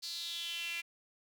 sawtooth tone with high-pass filter sweep, 339.3 Hz, F4, 50 cents flat, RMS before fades -40 dBFS, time 0.02-0.82 s, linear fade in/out 20 ms, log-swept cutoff 4500 to 2400 Hz, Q 6.1, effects none

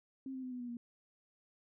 sine tone with pitch steps, 266.2 / 260.3 / 254.5 / 248.8 / 243.3 / 237.8 Hz, C4 / C4 / C4 / B3 / B3 / A#3, +30 / -9 / -48 / +13 / -26 / +35 cents, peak -40 dBFS, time 0.26-0.77 s, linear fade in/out 2 ms, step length 85 ms, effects none

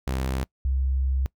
sawtooth / sine tone pair in turn, 65.41 / 66.09 Hz, C2 / C2, 0 / +18 cents, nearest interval unison, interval 18 cents, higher second, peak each -21 dBFS, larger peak neither, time 0.07-0.44 / 0.65-1.26 s, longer second, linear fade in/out 0 ms, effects noise-tail reverb RT60 0.1 s tail -23 dB re dry

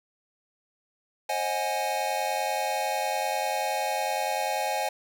square chord, Ab dominant seventh, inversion first, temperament equal with one note detuned, 532.7 / 622.3 / 740 / 830.6 Hz, C5 / Eb5 / Gb5 / Ab5, +31 / 0 / 0 / 0 cents, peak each -35 / -34 / -33 / -30 dBFS, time 1.29-4.89 s, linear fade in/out 5 ms, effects none

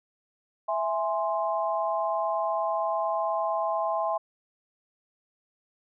sine chord, E augmented, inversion none, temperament equal, 659.3 / 830.6 / 1046.5 Hz, E5 / G#5 / B#5, 0 / 0 / 0 cents, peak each -28 / -30 / -30 dBFS, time 0.68-4.18 s, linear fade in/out 10 ms, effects none

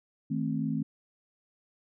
sine chord, A diminished, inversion second, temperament just, 158.4 / 220 / 264 Hz, Eb3 / A3 / C4, +31 / 0 / +16 cents, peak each -32 dBFS, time 0.3-0.83 s, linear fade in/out 10 ms, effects none

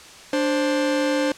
45% pulse tone pair together, 293.7 / 527.1 Hz, D4 / C5, 0 / +13 cents, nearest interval minor seventh, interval 1013 cents, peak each -22 dBFS, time 0.33-1.32 s, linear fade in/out 2 ms, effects white hiss -43 dBFS RMS until 1.37 s + low-pass 7000 Hz 12 dB/octave

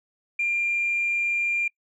sine tone, 2391 Hz, D7, 30 cents sharp, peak -21 dBFS, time 0.39-1.68 s, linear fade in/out 5 ms, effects noise-tail reverb RT60 0.1 s tail -26 dB re dry + tanh soft clip ceiling -17 dBFS

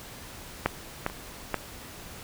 clicks, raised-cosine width 0.5 ms, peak -7 / -11 / -25 / -10 dBFS, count 4, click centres 0.66 / 1.064 / 1.099 / 1.543 s, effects pink hiss -44 dBFS RMS until 2.23 s

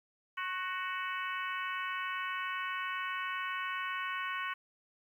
harmonic tone with a mistuned harmonic, 372.5 Hz, F#4, 12 cents sharp, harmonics 3 / 4 / 5 / 6 / 7 / 8, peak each -38 / -40 / -42 / -44 / -45 / -46 dBFS, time 0.37-4.54 s, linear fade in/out 10 ms, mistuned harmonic 3, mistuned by -35 cents, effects 11-bit

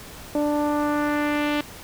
sawtooth tone with low-pass filter sweep, 294.9 Hz, D4, 7 cents sharp, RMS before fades -23 dBFS, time 0.35-1.61 s, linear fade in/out 2 ms, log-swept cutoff 650 to 3200 Hz, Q 1.8, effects pink hiss -41 dBFS RMS until 1.83 s

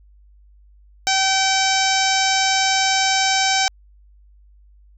harmonic tone with a mistuned harmonic, 770 Hz, G5, 31 cents flat, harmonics 1 / 2 / 3 / 4 / 5 / 6 / 7 / 8 / 9 / 10, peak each -20 / -24 / -24 / -27 / -26 / -28 / -24 / -25 / -32 / -32 dBFS, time 1.07-3.68 s, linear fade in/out 0 ms, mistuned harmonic 10, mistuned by -25 cents, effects added 50 Hz sine -47 dBFS peak until 4.97 s

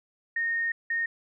sine tone bursts at uneven times, 1846 Hz, A#6, 17 cents flat, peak -25 dBFS, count 2, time 0.36-0.72 / 0.9-1.06 s, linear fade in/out 5 ms, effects none

